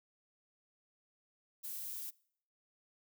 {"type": "noise", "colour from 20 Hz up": "violet", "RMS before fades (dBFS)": -43, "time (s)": [1.63, 2.11], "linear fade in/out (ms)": 20, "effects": ["noise-tail reverb RT60 0.6 s tail -23 dB re dry"]}